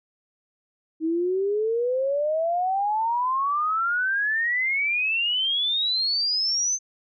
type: exponential sweep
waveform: sine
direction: up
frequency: 313.9 to 6272 Hz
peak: -21 dBFS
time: 1-6.79 s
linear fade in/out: 50 ms
effects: none